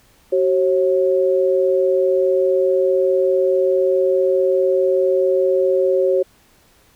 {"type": "tone pair together", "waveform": "sine", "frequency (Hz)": [378, 542.7], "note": ["F#4", "C#5"], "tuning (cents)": [37, -37], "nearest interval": "tritone", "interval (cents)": 626, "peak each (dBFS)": -16, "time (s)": [0.32, 6.23], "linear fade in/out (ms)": 10, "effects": ["pink hiss -54 dBFS RMS until 6.95 s"]}